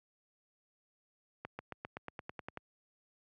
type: accelerating click train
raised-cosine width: 0.5 ms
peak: -26 dBFS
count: 11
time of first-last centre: 1.45-2.574 s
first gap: 140 ms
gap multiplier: 0.95
effects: high-pass 80 Hz 12 dB/octave